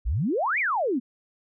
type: exponential two-way sweep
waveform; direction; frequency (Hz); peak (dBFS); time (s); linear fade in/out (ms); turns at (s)
sine; up then down; 46.87 to 2457 to 226; -22; 0.05-1; 20; 0.59
effects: none